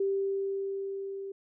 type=tone with level ramp; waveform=sine; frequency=392 Hz; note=G4; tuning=in tune; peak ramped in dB=-25 to -36 dBFS; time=0-1.32 s; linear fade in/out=5 ms; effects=none